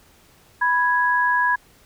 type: tone pair together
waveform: sine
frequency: 987.8 / 1661.3 Hz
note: B5 / G#6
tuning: 0 / 0 cents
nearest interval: major sixth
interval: 900 cents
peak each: -19 dBFS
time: 0.61-1.56 s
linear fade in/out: 10 ms
effects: pink hiss -54 dBFS RMS until 1.85 s